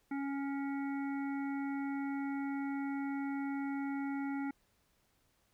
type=harmonic tone with a mistuned harmonic; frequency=277.2 Hz; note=C#4; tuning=in tune; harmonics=1 / 3 / 5 / 7 / 8; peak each=-35 / -45 / -49 / -52 / -53 dBFS; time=0.11-4.51 s; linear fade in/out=5 ms; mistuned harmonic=5; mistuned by=+20 cents; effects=pink hiss -74 dBFS RMS until 5.53 s